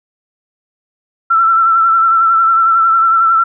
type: tone with vibrato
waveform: sine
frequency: 1340 Hz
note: E6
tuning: 28 cents sharp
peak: -7 dBFS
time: 1.3-3.44 s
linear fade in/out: 10 ms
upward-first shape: sine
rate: 11 Hz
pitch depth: 36 cents each way
effects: none